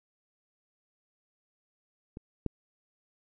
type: clicks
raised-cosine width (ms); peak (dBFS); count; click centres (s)
3; -28 / -17; 2; 2.171 / 2.463
effects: none